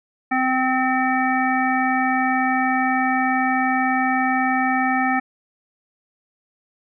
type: harmonic tone with a mistuned harmonic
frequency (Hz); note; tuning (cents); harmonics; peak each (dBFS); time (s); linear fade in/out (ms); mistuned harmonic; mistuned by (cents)
259; C4; -17; 1 / 3 / 5 / 7 / 9; -22 / -21 / -26 / -24 / -28; 0.31-5.2; 10; 9; -32
effects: none